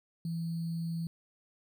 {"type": "tone with sample-and-hold", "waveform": "sine", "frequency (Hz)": 166.1, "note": "E3", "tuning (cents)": 13, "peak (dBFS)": -32, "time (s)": [0.25, 1.07], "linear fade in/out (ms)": 2, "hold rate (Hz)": 4410, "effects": []}